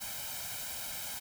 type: noise with comb filter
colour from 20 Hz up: white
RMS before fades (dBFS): -40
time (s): 0-1.2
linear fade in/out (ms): 20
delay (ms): 1.3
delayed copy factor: +0.7
effects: none